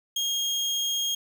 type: tone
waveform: 30% pulse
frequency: 3247 Hz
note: G#7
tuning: 40 cents flat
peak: -22 dBFS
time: 0.16-1.15 s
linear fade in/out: 5 ms
effects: none